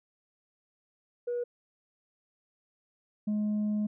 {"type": "tone pair in turn", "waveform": "sine", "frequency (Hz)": [483.3, 210.4], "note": ["B4", "G#3"], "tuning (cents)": [-38, 23], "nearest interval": "octave + major second", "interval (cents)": 1439, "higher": "first", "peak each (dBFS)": [-28, -24], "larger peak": "second", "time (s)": [[1.27, 1.44], [3.27, 3.87]], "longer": "second", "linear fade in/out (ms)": 10, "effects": ["tanh soft clip ceiling -26 dBFS"]}